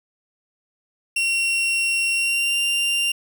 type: tone with pitch glide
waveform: 40% pulse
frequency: 2739 to 2784 Hz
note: F7 to F7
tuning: -34 to -6 cents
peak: -18 dBFS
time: 1.16-3.12 s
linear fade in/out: 5 ms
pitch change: +28 cents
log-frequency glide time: 2.14-2.57 s
effects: none